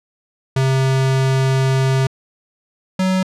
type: tone pair in turn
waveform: square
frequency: 132.9 / 187.19 Hz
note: C3 / F#3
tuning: +27 / +20 cents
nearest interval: tritone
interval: 593 cents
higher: second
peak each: -14 / -15 dBFS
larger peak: first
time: 0.56-2.07 / 2.99-3.23 s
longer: first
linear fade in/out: 5 ms
effects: low-pass 8000 Hz 12 dB/octave